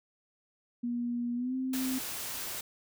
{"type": "tone with pitch glide", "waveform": "sine", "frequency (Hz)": [240, 260.2], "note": ["B3", "C4"], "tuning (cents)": [-49, -9], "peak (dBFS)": -30, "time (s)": [0.83, 1.99], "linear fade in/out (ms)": 10, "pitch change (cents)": 140, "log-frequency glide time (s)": [1.35, 1.55]}
{"type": "noise", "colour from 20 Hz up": "white", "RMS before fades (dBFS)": -38, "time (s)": [1.73, 2.61], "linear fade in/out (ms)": 5}
{"effects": []}